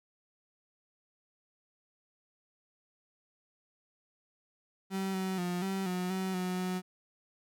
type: tone with pitch steps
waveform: 35% pulse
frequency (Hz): 192.1 / 188.7 / 177.6 / 192.6 / 181.2 / 188.6 / 182.5 / 183.5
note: G3 / F#3 / F3 / G3 / F#3 / F#3 / F#3 / F#3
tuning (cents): -35 / +34 / +29 / -30 / -36 / +33 / -24 / -14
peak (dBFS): -30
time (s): 4.9-6.82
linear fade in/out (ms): 50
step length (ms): 240
effects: none